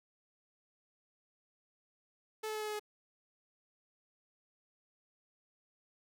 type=tone with pitch steps; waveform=sawtooth; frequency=434.6 / 431.8 / 429.1 / 426.4 / 423.7 / 421 Hz; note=A4 / A4 / A4 / G#4 / G#4 / G#4; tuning=-21 / -33 / -43 / +46 / +35 / +24 cents; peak=-33 dBFS; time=2.43-2.796 s; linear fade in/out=10 ms; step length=61 ms; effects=none